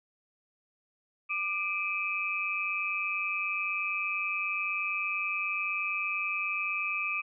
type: tone cluster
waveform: sine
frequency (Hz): 1196 / 2363 / 2552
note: D6 / D7 / D#7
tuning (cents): +31 / +10 / +43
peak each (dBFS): -37 / -33 / -32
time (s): 1.29-7.22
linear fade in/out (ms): 20
effects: none